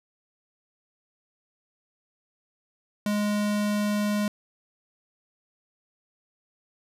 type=tone; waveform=square; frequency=207.7 Hz; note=G#3; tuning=in tune; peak=-24 dBFS; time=3.06-4.28 s; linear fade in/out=2 ms; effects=resampled to 32000 Hz